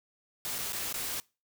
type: noise with dropouts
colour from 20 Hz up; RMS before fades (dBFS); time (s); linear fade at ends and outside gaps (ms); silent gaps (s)
white; -35; 0.45-1.2; 0; 0.582-0.587 / 0.723-0.731 / 0.926-0.941
effects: noise-tail reverb RT60 0.3 s tail -24 dB re dry